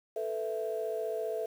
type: chord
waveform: sine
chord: A suspended second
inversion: none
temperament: just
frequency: 440 / 495 / 660 Hz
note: A4 / B4 / E5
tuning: 0 / +4 / +2 cents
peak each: -34 / -38 / -35 dBFS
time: 0.16-1.46 s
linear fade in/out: 5 ms
effects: tanh soft clip ceiling -22 dBFS + 9-bit